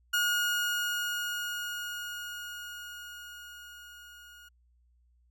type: tone with level ramp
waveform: 30% pulse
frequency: 1437 Hz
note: F6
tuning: 49 cents sharp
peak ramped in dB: -22 to -48 dBFS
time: 0.13-4.49 s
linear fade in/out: 10 ms
effects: added 60 Hz sine -63 dBFS peak until 5.3 s